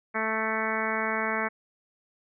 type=harmonic tone with a mistuned harmonic; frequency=220 Hz; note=A3; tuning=in tune; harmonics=1 / 2 / 3 / 4 / 5 / 6 / 7 / 8 / 9 / 10; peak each=-35 / -35 / -35 / -35 / -35 / -35 / -35 / -35 / -35 / -35 dBFS; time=0.14-1.49 s; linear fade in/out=20 ms; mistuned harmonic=10; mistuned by=+16 cents; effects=none